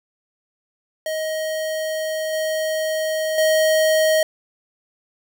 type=tone with level steps; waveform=square; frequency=629 Hz; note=D#5; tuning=19 cents sharp; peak=-23 / -21 / -15 dBFS; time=1.06-4.23 s; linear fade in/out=2 ms; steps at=2.33 / 3.38 s; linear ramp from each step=2 ms; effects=none